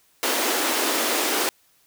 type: high-pass noise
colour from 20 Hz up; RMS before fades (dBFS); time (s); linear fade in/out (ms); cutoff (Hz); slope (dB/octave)
pink; -23; 0.23-1.49; 0; 260; 48
effects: white hiss -61 dBFS RMS until 1.86 s